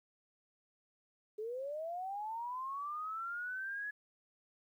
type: linear sweep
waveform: sine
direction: up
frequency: 415.3 to 1698 Hz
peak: -38 dBFS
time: 1.38-3.91 s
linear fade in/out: 10 ms
effects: 12-bit